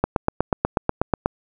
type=click train; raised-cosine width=1 ms; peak=-3 dBFS; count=11; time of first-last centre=0.04-1.26 s; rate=8.2 Hz; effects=none